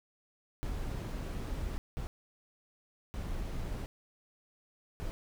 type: noise bursts at uneven times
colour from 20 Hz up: brown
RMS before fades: -37 dBFS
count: 4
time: 0.63-1.78 / 1.97-2.07 / 3.14-3.86 / 5-5.11 s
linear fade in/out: 0 ms
effects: none